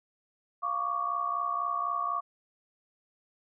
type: tone cluster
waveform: sine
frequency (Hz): 696 / 1119 / 1183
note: F5 / C#6 / D6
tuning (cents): -6 / +16 / +12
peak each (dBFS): -39 / -30 / -33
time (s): 0.62-2.21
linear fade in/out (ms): 20
effects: none